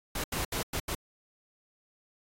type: noise bursts at uneven times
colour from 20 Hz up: pink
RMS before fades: -33 dBFS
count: 5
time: 0.15-0.24 / 0.32-0.45 / 0.52-0.63 / 0.73-0.8 / 0.88-0.95 s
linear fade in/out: 5 ms
effects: AAC 48 kbps